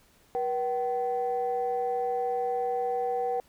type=tone pair together; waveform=sine; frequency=481.9 / 765 Hz; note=B4 / G5; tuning=-43 / -42 cents; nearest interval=minor sixth; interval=801 cents; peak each=-28 dBFS; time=0.35-3.4 s; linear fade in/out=0 ms; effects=tanh soft clip ceiling -20 dBFS + pink hiss -62 dBFS RMS until 3.48 s